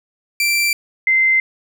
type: tone pair in turn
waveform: sawtooth / sine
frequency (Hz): 2349 / 2076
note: D7 / C7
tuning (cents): 0 / -14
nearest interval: major second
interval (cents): 214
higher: first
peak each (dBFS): -11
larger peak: neither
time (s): 0.4-0.73 / 1.07-1.4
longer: neither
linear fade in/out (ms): 2
effects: none